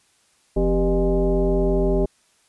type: tone with frequency modulation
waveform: sine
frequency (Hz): 173.8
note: F3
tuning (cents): -8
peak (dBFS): -16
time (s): 0.56-2.06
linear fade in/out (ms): 10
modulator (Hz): 218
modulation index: 1.8
effects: white hiss -61 dBFS RMS until 2.48 s + resampled to 24000 Hz